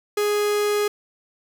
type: tone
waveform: 45% pulse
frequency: 415.3 Hz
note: G#4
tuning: in tune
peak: -19 dBFS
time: 0.17-0.88 s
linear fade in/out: 5 ms
effects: none